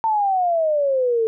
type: exponential sweep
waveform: sine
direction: down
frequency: 905 to 439.5 Hz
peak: -16 dBFS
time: 0.04-1.27 s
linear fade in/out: 0 ms
effects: none